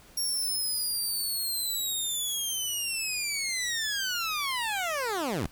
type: linear sweep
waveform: 15% pulse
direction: down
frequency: 5588 to 55 Hz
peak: -22 dBFS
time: 0.17-5.47 s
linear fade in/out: 5 ms
effects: pink hiss -55 dBFS RMS until 5.51 s